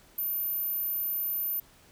sine tone, 13530 Hz, G#9, 31 cents sharp, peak -28 dBFS, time 0.18-1.6 s, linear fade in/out 5 ms, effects pink hiss -58 dBFS RMS until 1.91 s

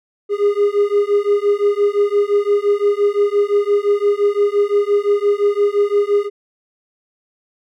triangle beating tone pair, 406 / 411.8 Hz, G#4 / G#4, -39 / -15 cents, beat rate 5.8 Hz, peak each -14 dBFS, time 0.29-6.3 s, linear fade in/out 50 ms, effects none

